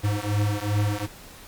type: beating tone pair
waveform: square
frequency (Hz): 102.4 / 105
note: G#2 / G#2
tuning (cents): -24 / +19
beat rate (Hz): 2.6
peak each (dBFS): -26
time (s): 0.03-1.07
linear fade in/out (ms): 20
effects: pink hiss -45 dBFS RMS until 1.47 s + Opus 48 kbps